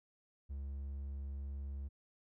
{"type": "tone", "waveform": "triangle", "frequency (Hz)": 69.3, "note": "C#2", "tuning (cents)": 0, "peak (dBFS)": -38, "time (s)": [0.49, 1.89], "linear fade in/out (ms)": 20, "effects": []}